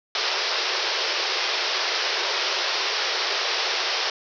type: band-pass noise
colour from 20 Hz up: white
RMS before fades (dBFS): -25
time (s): 0.15-4.1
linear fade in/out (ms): 2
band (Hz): 350 to 5600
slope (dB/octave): 96
effects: none